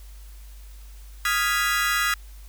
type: chord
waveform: 35% pulse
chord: F half-diminished seventh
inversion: third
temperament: equal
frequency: 1244.5 / 1396.9 / 1661.2 / 1975.5 Hz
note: Eb6 / F6 / Ab6 / Cb7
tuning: 0 / 0 / 0 / 0 cents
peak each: -25 dBFS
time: 1.25-2.14 s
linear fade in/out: 2 ms
effects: added 50 Hz sine -40 dBFS peak until 2.48 s + white hiss -54 dBFS RMS until 2.48 s